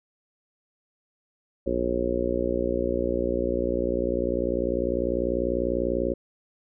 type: harmonic tone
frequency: 60.1 Hz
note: B1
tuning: 46 cents flat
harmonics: 1 / 2 / 3 / 4 / 5 / 6 / 7 / 8 / 9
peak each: -33 / -41 / -37 / -32 / -32 / -29 / -32 / -33 / -29 dBFS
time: 1.66-6.14 s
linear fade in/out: 10 ms
effects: none